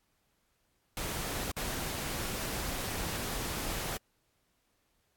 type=noise with dropouts; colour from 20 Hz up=pink; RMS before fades=-36 dBFS; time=0.97-3.97 s; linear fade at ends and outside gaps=1 ms; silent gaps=1.516-1.566 s; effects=pink hiss -75 dBFS RMS until 5.16 s + AAC 64 kbps